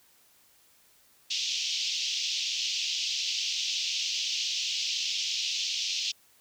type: band-pass noise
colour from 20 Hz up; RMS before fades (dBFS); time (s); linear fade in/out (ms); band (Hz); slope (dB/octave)
pink; -31; 1.3-6.12; 10; 2700 to 6200; 48
effects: white hiss -62 dBFS RMS until 6.4 s